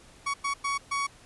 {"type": "tone bursts at uneven times", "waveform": "30% pulse", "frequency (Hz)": 1121, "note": "C#6", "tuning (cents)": 19, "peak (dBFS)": -24, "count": 4, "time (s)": [[0.26, 0.34], [0.44, 0.54], [0.64, 0.78], [0.91, 1.07]], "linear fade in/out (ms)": 10, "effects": ["pink hiss -54 dBFS RMS until 1.25 s", "resampled to 24000 Hz"]}